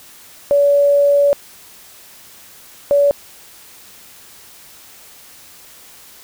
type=tone bursts at uneven times; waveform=sine; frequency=570 Hz; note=C#5; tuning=48 cents sharp; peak=-9 dBFS; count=2; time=0.51-1.33 / 2.91-3.11 s; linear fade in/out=0 ms; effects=white hiss -42 dBFS RMS until 6.23 s